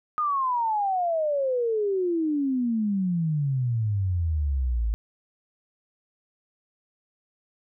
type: exponential sweep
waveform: sine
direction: down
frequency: 1244.5 to 52.6 Hz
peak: -22 dBFS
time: 0.18-4.94 s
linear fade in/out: 0 ms
effects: none